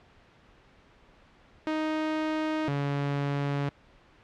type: tone pair in turn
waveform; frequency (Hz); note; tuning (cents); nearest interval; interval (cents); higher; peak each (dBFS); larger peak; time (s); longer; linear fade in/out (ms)
sawtooth; 311.6 / 141.96; D#4 / C#3; +3 / +42; octave + major second; 1361; first; -23 / -23; neither; 1.67-2.68 / 2.68-3.69; neither; 0
effects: pink hiss -58 dBFS RMS until 4.23 s + low-pass 3000 Hz 12 dB/octave